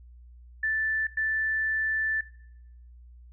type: tone bursts at uneven times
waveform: sine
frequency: 1760 Hz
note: A6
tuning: in tune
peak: -24 dBFS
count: 2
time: 0.63-1.07 / 1.17-2.21 s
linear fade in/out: 5 ms
effects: noise-tail reverb RT60 0.8 s tail -20 dB re dry + added 60 Hz sine -47 dBFS peak until 3.32 s